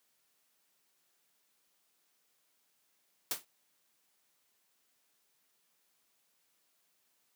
white noise with exponential decay, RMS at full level -30 dBFS, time 3.31-3.45 s, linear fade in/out 2 ms, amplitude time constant 30 ms, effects white hiss -75 dBFS RMS until 7.35 s + high-pass 150 Hz 12 dB/octave

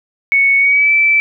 sine tone with pitch glide, 2217 to 2321 Hz, C#7 to D7, 0 to -21 cents, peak -8 dBFS, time 0.32-1.2 s, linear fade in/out 0 ms, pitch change +79 cents, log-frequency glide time 0.58-0.92 s, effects none

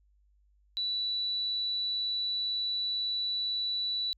sine tone, 3951 Hz, B7, in tune, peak -29 dBFS, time 0.77-4.13 s, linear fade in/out 0 ms, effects added 50 Hz sine -63 dBFS peak until 4.17 s

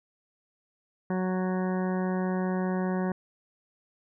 harmonic tone, 185 Hz, F#3, in tune, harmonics 1 / 2 / 3 / 4 / 5 / 6 / 8 / 9 / 10, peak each -27 / -33 / -37 / -39 / -41 / -43 / -45 / -46 / -47 dBFS, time 1.1-3.12 s, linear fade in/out 2 ms, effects none

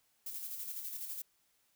violet noise with tremolo, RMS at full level -41 dBFS, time 0.26-1.22 s, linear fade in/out 5 ms, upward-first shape square, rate 12 Hz, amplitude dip 40%, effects white hiss -74 dBFS RMS until 1.75 s

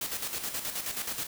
white noise with tremolo, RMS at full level -33 dBFS, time 0.01-1.27 s, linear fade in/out 5 ms, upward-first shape square, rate 9.4 Hz, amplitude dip 55%, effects none

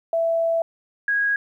sine tone pair in turn, 663 / 1647.7 Hz, E5 / G#6, +10 / -14 cents, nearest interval octave + major third, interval 1576 cents, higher second, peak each -18 dBFS, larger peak neither, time 0.13-0.62 / 1.08-1.36 s, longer first, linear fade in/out 2 ms, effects 10-bit

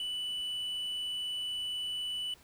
triangle tone, 2974 Hz, F#7, 8 cents sharp, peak -32 dBFS, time 0-2.34 s, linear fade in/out 2 ms, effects pink hiss -60 dBFS RMS until 2.43 s

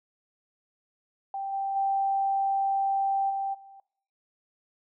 sine tone with level steps, 784 Hz, G5, in tune, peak -30 / -27 / -23 / -27 / -46 dBFS, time 1.34-3.8 s, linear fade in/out 2 ms, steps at 1.52 / 1.75 / 3.29 / 3.53 s, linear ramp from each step 20 ms, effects noise-tail reverb RT60 0.6 s tail -21 dB re dry

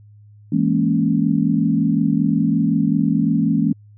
sine chord, A# half-diminished seventh, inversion second, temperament equal, 164.81 / 207.7 / 233.1 / 277.2 Hz, E3 / G#3 / A#3 / C#4, 0 / 0 / 0 / 0 cents, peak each -20 dBFS, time 0.52-3.73 s, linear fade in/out 5 ms, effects added 104 Hz sine -43 dBFS peak until 3.97 s

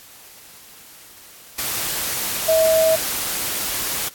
sine tone in noise, 643 Hz, E5, 43 cents flat, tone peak -13 dBFS, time 2.48-2.96 s, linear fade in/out 10 ms, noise white, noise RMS -24 dBFS, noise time 1.58-4.09 s, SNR +8 dB, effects white hiss -44 dBFS RMS until 4.14 s + AAC 64 kbps

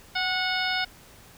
harmonic tone with a mistuned harmonic, 732 Hz, F#5, 19 cents flat, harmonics 1 / 2 / 3 / 4 / 5 / 6 / 7, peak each -31 / -29 / -31 / -34 / -33 / -36 / -34 dBFS, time 0.15-0.85 s, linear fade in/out 10 ms, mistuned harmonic 1, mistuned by +34 cents, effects pink hiss -51 dBFS RMS until 1.37 s

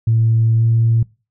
sine tone with pitch glide, 113.2 to 114.45 Hz, A2 to A#2, +50 to -31 cents, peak -10 dBFS, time 0.07-1.03 s, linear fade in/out 5 ms, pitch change +19 cents, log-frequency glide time 0.57-0.64 s, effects noise-tail reverb RT60 0.3 s tail -23 dB re dry + tanh soft clip ceiling -6 dBFS

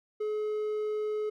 triangle tone, 425.7 Hz, G#4, 43 cents sharp, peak -27 dBFS, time 0.2-1.3 s, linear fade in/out 10 ms, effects none

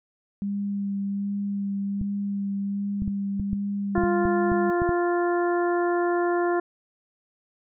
sine tone with vibrato, 200 Hz, G3, 35 cents sharp, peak -25 dBFS, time 0.42-4.7 s, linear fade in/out 0 ms, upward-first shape sine, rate 1.3 Hz, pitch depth 13 cents each way
clicks, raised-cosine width 5 ms, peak -17 dBFS, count 11, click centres 2.014 / 3.021 / 3.078 / 3.398 / 3.531 / 3.98 / 4.037 / 4.254 / 4.518 / 4.819 / 4.892 s
harmonic tone, 349.2 Hz, F4, in tune, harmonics 1 / 2 / 3 / 4 / 5, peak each -22 / -28 / -32 / -34 / -36 dBFS, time 3.95-6.6 s, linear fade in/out 5 ms
effects none

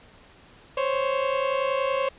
30% pulse tone pair together, 524 / 554.6 Hz, C5 / C#5, +2 / +1 cents, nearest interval minor second, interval 99 cents, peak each -23 / -23 dBFS, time 0.77-2.09 s, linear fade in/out 5 ms, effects pink hiss -52 dBFS RMS until 2.18 s + resampled to 8000 Hz

